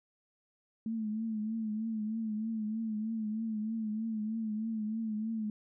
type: tone with vibrato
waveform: sine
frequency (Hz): 219.1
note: A3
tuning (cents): -7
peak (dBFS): -32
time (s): 0.86-5.5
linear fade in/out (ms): 2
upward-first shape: triangle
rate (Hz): 3.2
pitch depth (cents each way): 70
effects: none